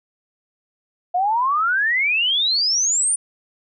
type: exponential sweep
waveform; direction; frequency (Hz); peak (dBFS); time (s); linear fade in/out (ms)
sine; up; 698.5 to 9480; -16; 1.14-3.16; 10
effects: none